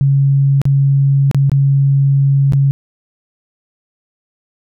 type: tone with dropouts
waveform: sine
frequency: 138.3 Hz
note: C#3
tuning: 4 cents flat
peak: -8 dBFS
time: 0.01-2.71 s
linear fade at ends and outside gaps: 0 ms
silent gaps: 0.616-0.654 / 1.313-1.346 / 1.496-1.517 / 2.523-2.534 s
effects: none